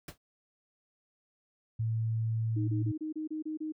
pink noise with exponential decay, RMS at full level -38 dBFS, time 0.08-0.18 s, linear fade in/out 5 ms, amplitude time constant 20 ms
sine tone, 112.5 Hz, A2, 39 cents sharp, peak -28 dBFS, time 1.79-2.92 s, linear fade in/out 10 ms
sine tone bursts, 311.1 Hz, D#4, in tune, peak -33 dBFS, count 8, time 2.56-3.723 s, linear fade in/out 10 ms, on 120 ms, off 29 ms
effects none

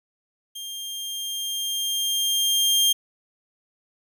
sawtooth tone with level ramp, 3200 Hz, G7, 35 cents sharp, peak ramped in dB -30 to -13 dBFS, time 0.55-2.93 s, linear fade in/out 10 ms, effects none

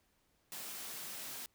white high-pass noise, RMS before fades -45 dBFS, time 0.52-1.46 s, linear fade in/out 0 ms, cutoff 120 Hz, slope 48 dB/octave, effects pink hiss -75 dBFS RMS until 1.54 s

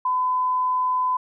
sine tone, 1010 Hz, B5, 39 cents sharp, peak -19 dBFS, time 0.05-1.17 s, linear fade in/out 5 ms, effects none

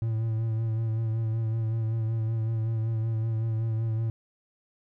triangle tone with vibrato, 112.1 Hz, A2, 33 cents sharp, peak -23 dBFS, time 0.02-4.1 s, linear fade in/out 0 ms, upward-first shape sine, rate 5.3 Hz, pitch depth 32 cents each way, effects none

